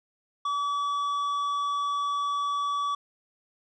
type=tone with tanh clipping; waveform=sine; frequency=1145 Hz; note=D6; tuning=44 cents flat; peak=-27 dBFS; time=0.45-2.95 s; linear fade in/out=5 ms; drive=8 dB; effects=none